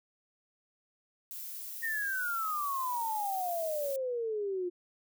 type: noise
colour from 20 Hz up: violet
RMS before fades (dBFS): -42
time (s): 1.31-3.96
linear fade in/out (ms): 0
type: exponential sweep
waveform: sine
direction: down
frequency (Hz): 1864.7 to 349.2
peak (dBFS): -31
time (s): 1.82-4.7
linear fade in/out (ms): 20
effects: none